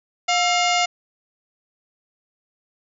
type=harmonic tone with a mistuned harmonic; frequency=710 Hz; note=F5; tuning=28 cents sharp; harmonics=1 / 2 / 3 / 4 / 5 / 6 / 7 / 8 / 9 / 10; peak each=-20 / -27 / -23 / -25 / -31 / -32 / -31 / -33 / -34 / -32 dBFS; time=0.28-0.86 s; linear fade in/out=10 ms; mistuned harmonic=2; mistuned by=-91 cents; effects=none